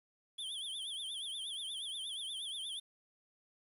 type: tone with vibrato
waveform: square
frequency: 3322 Hz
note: G#7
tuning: in tune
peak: -40 dBFS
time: 0.38-2.8 s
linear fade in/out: 10 ms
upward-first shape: triangle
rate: 8.4 Hz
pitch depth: 160 cents each way
effects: resampled to 32000 Hz + 11-bit